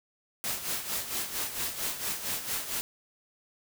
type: noise with tremolo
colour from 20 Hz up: white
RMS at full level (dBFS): -31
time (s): 0.44-2.81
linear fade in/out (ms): 0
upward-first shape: sine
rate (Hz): 4.4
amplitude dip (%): 65
effects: none